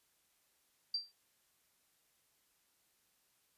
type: tone with exponential decay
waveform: sine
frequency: 4699 Hz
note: D8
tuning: in tune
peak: -30 dBFS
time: 0.94-1.12 s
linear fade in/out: 5 ms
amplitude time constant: 38 ms
effects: white hiss -75 dBFS RMS until 3.57 s + resampled to 32000 Hz